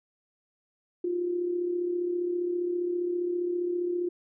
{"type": "tone with amplitude modulation", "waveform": "sine", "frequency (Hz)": 352.4, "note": "F4", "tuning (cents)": 16, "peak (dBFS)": -24, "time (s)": [1.04, 4.09], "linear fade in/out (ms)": 5, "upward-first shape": "sine", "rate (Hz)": 35, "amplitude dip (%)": 50, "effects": []}